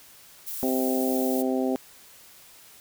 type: noise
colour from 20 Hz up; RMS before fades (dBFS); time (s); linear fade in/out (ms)
violet; -34; 0.46-1.43; 20
type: harmonic tone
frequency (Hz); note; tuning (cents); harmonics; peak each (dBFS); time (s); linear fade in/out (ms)
130; C3; -11; 2 / 3 / 4 / 5 / 6; -25 / -29 / -31 / -33 / -35; 0.63-1.76; 0
effects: white hiss -51 dBFS RMS until 2.8 s